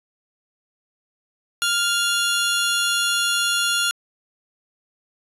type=tone pair together; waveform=20% pulse; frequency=1402 / 3399 Hz; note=F6 / G#7; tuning=+6 / +39 cents; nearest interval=octave + minor third; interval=1533 cents; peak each=-15 / -18 dBFS; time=1.62-3.91 s; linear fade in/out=0 ms; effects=resampled to 32000 Hz